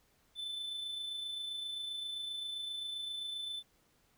triangle tone with amplitude modulation, 3520 Hz, A7, in tune, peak -35 dBFS, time 0.35-3.63 s, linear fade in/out 50 ms, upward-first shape sine, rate 27.6 Hz, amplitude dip 35%, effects pink hiss -71 dBFS RMS until 4.17 s

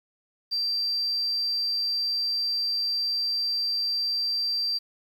sine tone, 4699 Hz, D8, in tune, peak -23 dBFS, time 0.51-4.79 s, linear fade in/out 20 ms, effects tanh soft clip ceiling -20 dBFS + 9-bit

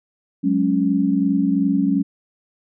sine chord, F# suspended second, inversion none, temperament equal, 185 / 207.7 / 277.2 Hz, F#3 / G#3 / C#4, 0 / 0 / 0 cents, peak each -21 / -21 / -18 dBFS, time 0.43-2.03 s, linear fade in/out 20 ms, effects none

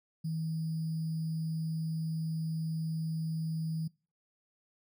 sine tone with sample-and-hold, 160.4 Hz, E3, 47 cents flat, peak -31 dBFS, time 0.24-3.88 s, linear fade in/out 10 ms, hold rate 4900 Hz, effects noise-tail reverb RT60 0.4 s tail -25 dB re dry + MP3 96 kbps

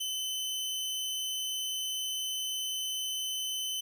sawtooth tone, 3043 Hz, F#7, 48 cents sharp, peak -29 dBFS, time 0-3.81 s, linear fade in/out 10 ms, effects none

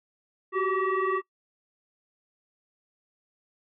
sine tone with frequency modulation, 390.7 Hz, G4, 6 cents flat, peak -23 dBFS, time 0.52-1.22 s, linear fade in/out 50 ms, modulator 762 Hz, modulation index 1.6, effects noise-tail reverb RT60 0.1 s tail -22 dB re dry

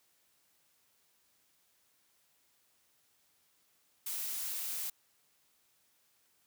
blue noise, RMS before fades -38 dBFS, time 4.06-4.9 s, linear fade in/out 5 ms, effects white hiss -72 dBFS RMS until 6.46 s + high-pass 60 Hz 12 dB/octave

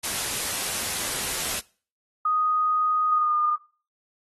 white noise, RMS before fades -28 dBFS, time 0.03-1.6 s, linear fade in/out 10 ms
sine tone with pitch glide, 1244.5 to 1215.4 Hz, D#6 to D#6, 0 to -41 cents, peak -20 dBFS, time 2.25-3.56 s, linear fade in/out 5 ms, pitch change -41 cents, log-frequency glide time 3.1-3.35 s
effects noise-tail reverb RT60 0.4 s tail -22 dB re dry + AAC 32 kbps

